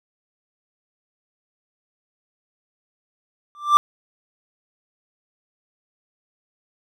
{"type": "tone with exponential growth", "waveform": "triangle", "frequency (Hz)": 1179, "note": "D6", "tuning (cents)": 6, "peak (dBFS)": -4, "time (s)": [3.55, 3.77], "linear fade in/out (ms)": 0, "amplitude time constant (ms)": 47, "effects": []}